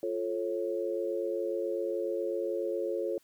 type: chord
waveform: sine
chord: F augmented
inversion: none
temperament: just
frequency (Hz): 349.2 / 436.5 / 545.7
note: F4 / A4 / C#5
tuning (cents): 0 / -14 / -27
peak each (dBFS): -34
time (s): 0.03-3.18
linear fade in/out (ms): 2
effects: white hiss -67 dBFS RMS until 3.23 s